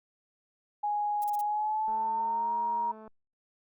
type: tone with pitch glide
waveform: sine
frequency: 830.6 to 943.1 Hz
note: G#5 to A#5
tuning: 0 to +20 cents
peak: -27 dBFS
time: 0.83-2.92 s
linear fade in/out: 10 ms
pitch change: +220 cents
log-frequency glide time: 1.43-2.54 s
type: noise bursts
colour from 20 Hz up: violet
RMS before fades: -42 dBFS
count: 4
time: 1.22-1.411 s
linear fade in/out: 0 ms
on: 20 ms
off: 37 ms
type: click train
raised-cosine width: 1 ms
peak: -36 dBFS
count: 262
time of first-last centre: 1.88-3.077 s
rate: 218 Hz
effects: Opus 48 kbps